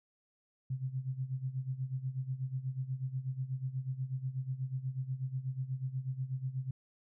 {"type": "tone with tremolo", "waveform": "sine", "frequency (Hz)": 130.81, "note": "C3", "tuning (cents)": 0, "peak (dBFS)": -31, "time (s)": [0.7, 6.71], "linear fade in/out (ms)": 5, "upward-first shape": "sine", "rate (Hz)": 8.2, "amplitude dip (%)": 80, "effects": []}